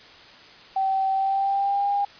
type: tone with pitch glide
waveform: sine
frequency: 771 to 807 Hz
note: G5 to G#5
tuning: -29 to -50 cents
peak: -20 dBFS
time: 0.76-2.05 s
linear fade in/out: 5 ms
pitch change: +79 cents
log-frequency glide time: 1.12-1.9 s
effects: white hiss -47 dBFS RMS until 2.19 s + resampled to 11025 Hz